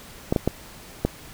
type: clicks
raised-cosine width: 2 ms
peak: -6 dBFS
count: 4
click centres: 0.325 / 0.362 / 0.476 / 1.05 s
effects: pink hiss -44 dBFS RMS until 1.33 s